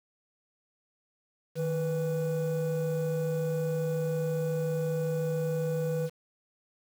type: tone pair together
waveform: triangle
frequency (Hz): 155.56 / 493.9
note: D#3 / B4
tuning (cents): 0 / 0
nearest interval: octave + minor sixth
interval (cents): 2000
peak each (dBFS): -27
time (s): 1.55-6.1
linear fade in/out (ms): 50
effects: tanh soft clip ceiling -22 dBFS + 8-bit